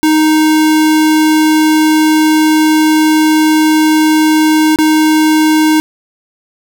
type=tone with dropouts; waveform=square; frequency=311.1 Hz; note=D#4; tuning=in tune; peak=-7 dBFS; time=0.03-5.8 s; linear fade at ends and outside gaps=0 ms; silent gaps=4.76-4.787 s; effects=none